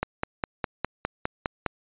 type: click train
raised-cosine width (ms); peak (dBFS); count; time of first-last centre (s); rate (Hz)
0.5; -10; 9; 0.03-1.663; 4.9
effects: resampled to 8000 Hz